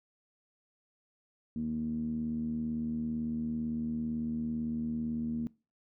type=tone with low-pass filter; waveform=10% pulse; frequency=77.9 Hz; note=D#2; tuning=3 cents sharp; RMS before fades=-34 dBFS; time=1.56-5.47 s; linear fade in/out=0 ms; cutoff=230 Hz; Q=8.3; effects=noise-tail reverb RT60 0.3 s tail -21 dB re dry